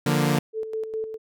sawtooth chord, Bb major, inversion first, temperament equal, 146.83 / 174.61 / 233.1 Hz, D3 / F3 / Bb3, 0 / 0 / 0 cents, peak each -18 / -22 / -21 dBFS, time 0.06-0.39 s, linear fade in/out 5 ms
sine tone with tremolo, 440 Hz, A4, in tune, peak -25 dBFS, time 0.53-1.18 s, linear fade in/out 50 ms, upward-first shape square, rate 4.9 Hz, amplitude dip 55%
effects none

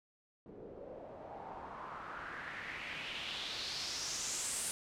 white noise with low-pass filter sweep, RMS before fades -43 dBFS, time 0.46-4.71 s, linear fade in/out 0 ms, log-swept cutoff 380 to 9500 Hz, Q 3.2, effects none

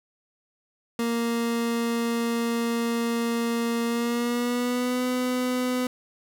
30% pulse tone with pitch glide, 233.1 to 251.3 Hz, A#3 to B3, 0 to +30 cents, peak -21 dBFS, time 0.99-5.87 s, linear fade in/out 2 ms, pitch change +130 cents, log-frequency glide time 3.85-5.05 s, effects none

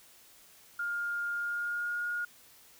sine tone with pitch glide, 1411 to 1430.7 Hz, F6 to F6, +17 to +41 cents, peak -31 dBFS, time 0.79-2.25 s, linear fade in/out 5 ms, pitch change +24 cents, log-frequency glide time 1.33-2.04 s, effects white hiss -58 dBFS RMS until 2.79 s

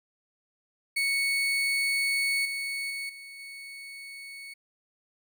35% pulse tone with level steps, 2217 Hz, C#7, in tune, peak -23 / -29 / -31 / -41 / -39 dBFS, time 0.96-4.54 s, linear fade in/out 10 ms, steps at 2.45 / 2.9 / 3.09 / 3.39 s, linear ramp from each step 5 ms, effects none

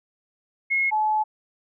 sine tone pair in turn, 2165 / 859.2 Hz, C#7 / A5, -41 / -41 cents, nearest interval octave + major third, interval 1600 cents, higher first, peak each -19 / -19 dBFS, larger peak neither, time 0.7-0.91 / 0.91-1.24 s, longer second, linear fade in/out 20 ms, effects none

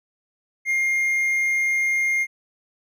triangle tone, 2122 Hz, C7, 24 cents sharp, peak -17 dBFS, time 0.65-2.27 s, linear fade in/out 50 ms, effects none

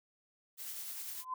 blue noise with tremolo, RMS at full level -42 dBFS, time 0.57-1.25 s, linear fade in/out 50 ms, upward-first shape sine, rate 10 Hz, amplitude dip 30%
sine tone with exponential growth, 1025 Hz, C6, 36 cents flat, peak -32 dBFS, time 1.15-1.34 s, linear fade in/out 5 ms, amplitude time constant 41 ms
effects none

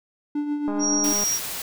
triangle tone with tremolo, 293.7 Hz, D4, in tune, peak -19 dBFS, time 0.35-1.13 s, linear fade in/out 5 ms, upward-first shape triangle, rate 7.2 Hz, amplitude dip 55%
click train, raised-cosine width 1 ms, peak -19 dBFS, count 115, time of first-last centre 0.68-1.236 s, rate 205 Hz
sine tone, 5670 Hz, F8, 25 cents sharp, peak -21 dBFS, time 0.79-1.4 s, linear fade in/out 50 ms
white noise, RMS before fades -31 dBFS, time 1.04-1.62 s, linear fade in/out 2 ms
effects none

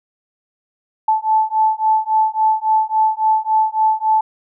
sine beating tone pair, 871 / 874.6 Hz, A5 / A5, -18 / -11 cents, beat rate 3.6 Hz, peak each -16 dBFS, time 1.08-4.21 s, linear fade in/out 5 ms, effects none

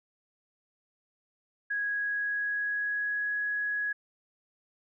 sine tone with pitch glide, 1657 to 1673.4 Hz, G#6 to G#6, -4 to +13 cents, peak -28 dBFS, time 1.7-3.93 s, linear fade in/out 10 ms, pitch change +17 cents, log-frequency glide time 1.89-3.36 s, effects none

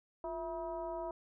sine tone with frequency modulation, 658 Hz, E5, 3 cents flat, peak -37 dBFS, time 0.24-1.11 s, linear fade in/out 2 ms, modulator 307 Hz, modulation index 1.1, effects none

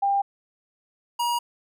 sine / square tone pair in turn, 797 / 953.9 Hz, G5 / A#5, +28 / +40 cents, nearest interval minor third, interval 312 cents, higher second, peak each -19 / -23 dBFS, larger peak first, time 0.02-0.22 / 1.19-1.39 s, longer neither, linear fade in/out 10 ms, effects none

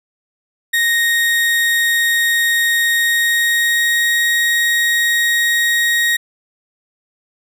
35% pulse tone with pitch glide, 1864.7 to 1879.8 Hz, A#6 to A#6, 0 to +14 cents, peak -11 dBFS, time 0.73-6.17 s, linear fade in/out 10 ms, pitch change +14 cents, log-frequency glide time 2.94-4.24 s, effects none

